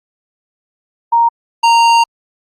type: tone pair in turn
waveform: sine / square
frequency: 932.3 / 927.4 Hz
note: A#5 / A#5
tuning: 0 / -9 cents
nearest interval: unison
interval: 9 cents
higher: first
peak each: -7 dBFS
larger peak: neither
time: 1.12-1.29 / 1.63-2.04 s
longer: second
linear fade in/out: 10 ms
effects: low-pass 6000 Hz 12 dB/octave + Opus 48 kbps